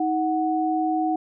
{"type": "tone pair together", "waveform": "sine", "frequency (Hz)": [316.5, 740], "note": ["D#4", "F#5"], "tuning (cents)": [30, 0], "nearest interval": "octave + minor third", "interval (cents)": 1470, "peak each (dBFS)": -23, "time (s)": [0, 1.16], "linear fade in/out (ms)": 5, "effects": []}